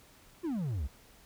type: exponential sweep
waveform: triangle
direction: down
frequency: 370 to 59.9 Hz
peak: -29 dBFS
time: 0.43-0.88 s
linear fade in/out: 20 ms
effects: pink hiss -59 dBFS RMS until 1.25 s